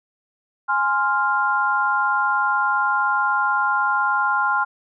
sine chord, F minor, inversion first, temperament equal, 830.6 / 1046.5 / 1396.9 Hz, Ab5 / C6 / F6, 0 / 0 / 0 cents, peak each -23 / -22 / -20 dBFS, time 0.68-4.65 s, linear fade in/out 20 ms, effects none

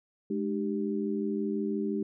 sine tone cluster, 210.5 / 303.8 / 389.7 Hz, G#3 / D#4 / G4, +24 / -41 / -10 cents, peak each -31 / -34 / -33 dBFS, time 0.3-2.03 s, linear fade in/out 5 ms, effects none

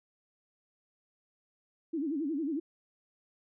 sine tone with vibrato, 300.6 Hz, D4, 40 cents sharp, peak -30 dBFS, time 1.93-2.6 s, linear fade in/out 10 ms, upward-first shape sine, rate 11 Hz, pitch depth 190 cents each way, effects none

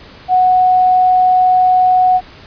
sine tone, 737 Hz, F#5, 7 cents flat, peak -7 dBFS, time 0.28-2.21 s, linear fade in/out 50 ms, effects pink hiss -38 dBFS RMS until 2.46 s + resampled to 11025 Hz

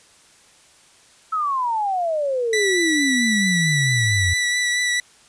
sine exponential sweep, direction down, 1318.5 to 86.5 Hz, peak -19 dBFS, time 1.32-4.34 s, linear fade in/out 10 ms
sawtooth tone with vibrato, 1963 Hz, B6, 11 cents flat, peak -15 dBFS, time 2.53-5 s, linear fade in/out 2 ms, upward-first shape triangle, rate 4.5 Hz, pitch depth 19 cents each way
effects white hiss -52 dBFS RMS until 5.28 s + resampled to 22050 Hz

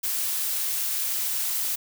blue noise, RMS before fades -27 dBFS, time 0.03-1.76 s, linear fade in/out 10 ms, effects none

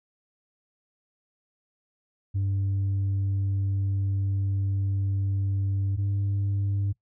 sine tone pair in turn, 98 / 99.6 Hz, G2 / G2, 0 / +28 cents, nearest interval unison, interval 28 cents, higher second, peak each -21 dBFS, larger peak neither, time 2.34-5.97 / 5.97-6.93 s, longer first, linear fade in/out 20 ms, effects noise-tail reverb RT60 0.1 s tail -20 dB re dry + tanh soft clip ceiling -22 dBFS

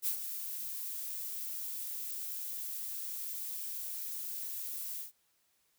violet noise with ADSR envelope, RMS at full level -31 dBFS, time 0.02-5.12 s, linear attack 47 ms, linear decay 94 ms, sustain -9 dB, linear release 130 ms, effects white hiss -74 dBFS RMS until 5.78 s

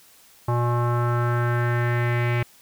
square tone with low-pass filter sweep, 120.1 Hz, B2, 48 cents flat, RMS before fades -22 dBFS, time 0.48-2.43 s, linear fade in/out 5 ms, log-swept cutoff 1000 to 2300 Hz, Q 3.6, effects white hiss -53 dBFS RMS until 2.61 s

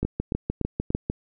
two click trains, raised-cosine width 3 ms, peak -12 / -13 dBFS, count 8 / 4, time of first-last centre 0.05-1.099 / 0.03-0.905 s, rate 6.67 / 3.43 Hz, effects none

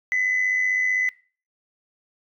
sine tone with amplitude modulation, 2011 Hz, B6, 31 cents sharp, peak -16 dBFS, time 0.12-1.09 s, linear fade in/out 0 ms, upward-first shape sine, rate 95.7 Hz, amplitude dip 55%, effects noise-tail reverb RT60 0.4 s tail -22 dB re dry + tanh soft clip ceiling -15 dBFS

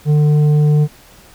triangle tone with tanh clipping, 149.6 Hz, D3, 32 cents sharp, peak -10 dBFS, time 0.05-0.88 s, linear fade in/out 50 ms, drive 11 dB, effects pink hiss -44 dBFS RMS until 1.34 s

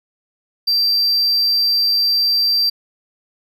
triangle tone, 4699 Hz, D8, in tune, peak -12 dBFS, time 0.67-2.7 s, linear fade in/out 10 ms, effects none

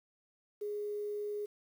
sine tone with quantisation, 415.3 Hz, G#4, in tune, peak -35 dBFS, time 0.61-1.46 s, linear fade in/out 10 ms, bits 10, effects none

